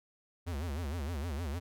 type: tone with vibrato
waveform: square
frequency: 78 Hz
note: D#2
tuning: 5 cents sharp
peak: -35 dBFS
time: 0.46-1.6 s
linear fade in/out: 20 ms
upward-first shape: sine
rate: 6.5 Hz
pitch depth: 230 cents each way
effects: none